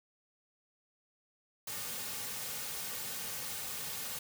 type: noise with comb filter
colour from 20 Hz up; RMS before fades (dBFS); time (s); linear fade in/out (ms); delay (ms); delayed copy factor
white; -40; 1.67-4.19; 5; 3; -0.55
effects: none